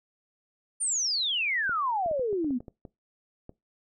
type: exponential sweep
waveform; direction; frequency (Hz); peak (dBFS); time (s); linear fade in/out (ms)
sine; down; 9397 to 233.1; -25; 0.8-2.59; 20
type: clicks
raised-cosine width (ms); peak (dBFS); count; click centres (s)
2; -29; 11; 1.694 / 2.061 / 2.113 / 2.195 / 2.329 / 2.445 / 2.507 / 2.605 / 2.682 / 2.852 / 3.494
effects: noise-tail reverb RT60 0.2 s tail -21 dB re dry